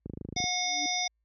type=click train; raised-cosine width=3 ms; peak=-24 dBFS; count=11; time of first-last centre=0.06-0.44 s; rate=26.3 Hz
type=harmonic tone; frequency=724 Hz; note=F#5; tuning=38 cents flat; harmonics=1 / 3 / 5 / 7 / 8; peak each=-34 / -34 / -34 / -34 / -34 dBFS; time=0.36-1.08 s; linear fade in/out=10 ms
type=tone with exponential growth; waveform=sine; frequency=293.7 Hz; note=D4; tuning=in tune; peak=-34 dBFS; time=0.53-0.86 s; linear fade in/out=1 ms; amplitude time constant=70 ms
effects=added 55 Hz sine -70 dBFS peak until 1.24 s + high-pass 60 Hz 12 dB/octave